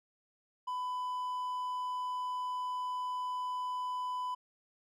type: tone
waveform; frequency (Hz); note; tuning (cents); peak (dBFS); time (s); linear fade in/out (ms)
triangle; 1000; B5; +21; -32; 0.67-4.35; 10
effects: none